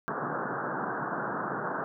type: band-pass noise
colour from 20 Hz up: white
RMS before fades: -33 dBFS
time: 0.08-1.84 s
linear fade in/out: 0 ms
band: 120 to 1600 Hz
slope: 96 dB/octave
effects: none